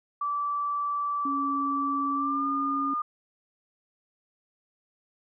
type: tone with pitch glide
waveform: sine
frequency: 1160 to 1214.2 Hz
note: D6 to D#6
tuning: -22 to -43 cents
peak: -26 dBFS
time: 0.21-3.02 s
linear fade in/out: 5 ms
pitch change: +79 cents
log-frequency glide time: 2.14-2.46 s
type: tone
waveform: sine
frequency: 277.9 Hz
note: C#4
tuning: 4 cents sharp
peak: -30 dBFS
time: 1.25-2.94 s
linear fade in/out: 5 ms
effects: none